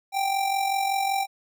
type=tone with amplitude modulation; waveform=square; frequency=784 Hz; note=G5; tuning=in tune; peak=-21 dBFS; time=0.12-1.27 s; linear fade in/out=50 ms; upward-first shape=sine; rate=45.3 Hz; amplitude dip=55%; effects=none